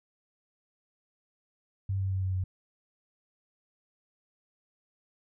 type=tone with pitch steps; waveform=sine; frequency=97 / 95.94 / 94.89 / 93.86 / 92.83 Hz; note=G2 / G2 / F#2 / F#2 / F#2; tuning=-18 / -37 / +44 / +25 / +6 cents; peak=-27 dBFS; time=1.89-2.44 s; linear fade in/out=5 ms; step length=110 ms; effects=none